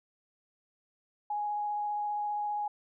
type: tone with vibrato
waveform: sine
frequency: 832 Hz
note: G#5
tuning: 3 cents sharp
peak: -30 dBFS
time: 1.3-2.68 s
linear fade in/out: 5 ms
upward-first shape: sine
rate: 15 Hz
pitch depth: 8 cents each way
effects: none